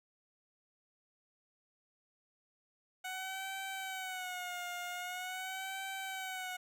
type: tone with vibrato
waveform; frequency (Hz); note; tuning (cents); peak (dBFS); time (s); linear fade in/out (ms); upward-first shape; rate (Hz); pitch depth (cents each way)
15% pulse; 740; F#5; 0; -33; 3.04-6.57; 10; sine; 0.44; 74
effects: none